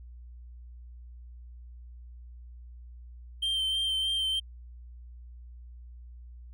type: tone with vibrato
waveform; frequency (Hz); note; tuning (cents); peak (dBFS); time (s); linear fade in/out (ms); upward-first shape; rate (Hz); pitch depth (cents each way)
triangle; 3136; G7; 0; -25; 3.42-4.4; 10; sine; 3.2; 20
effects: added 60 Hz sine -44 dBFS peak until 6.53 s